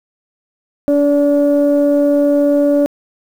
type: tone pair together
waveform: sine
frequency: 287 / 576.5 Hz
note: D4 / D5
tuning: -40 / -32 cents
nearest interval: octave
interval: 1208 cents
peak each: -11 dBFS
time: 0.88-2.86 s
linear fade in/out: 0 ms
effects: tanh soft clip ceiling -4 dBFS + 7-bit